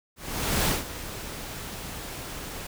pink noise with ADSR envelope, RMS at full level -23 dBFS, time 0.16-2.67 s, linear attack 510 ms, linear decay 160 ms, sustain -14 dB, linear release 7 ms, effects none

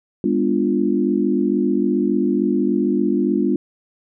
sine chord, G# diminished seventh, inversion none, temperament equal with one note detuned, 203.3 / 246.9 / 293.7 / 349.2 Hz, G#3 / B3 / D4 / F4, -37 / 0 / 0 / 0 cents, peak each -21 dBFS, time 0.24-3.56 s, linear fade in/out 2 ms, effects none

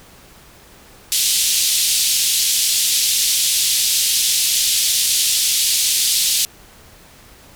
pink band-pass noise, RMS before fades -17 dBFS, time 1.12-6.45 s, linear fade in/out 0 ms, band 3300 to 13000 Hz, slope 24 dB/octave, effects pink hiss -45 dBFS RMS until 7.55 s

